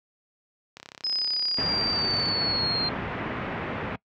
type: click train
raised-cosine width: 0.2 ms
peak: -23 dBFS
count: 52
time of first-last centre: 0.77-2.288 s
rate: 33.6 Hz
type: linear sweep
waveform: sine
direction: down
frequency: 5100 to 4174 Hz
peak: -24 dBFS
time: 1.04-2.89 s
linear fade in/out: 5 ms
type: low-pass noise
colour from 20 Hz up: pink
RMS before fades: -30 dBFS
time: 1.58-3.96 s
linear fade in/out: 5 ms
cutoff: 2400 Hz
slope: 24 dB/octave
effects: noise-tail reverb RT60 0.1 s tail -23 dB re dry + high-pass 100 Hz 12 dB/octave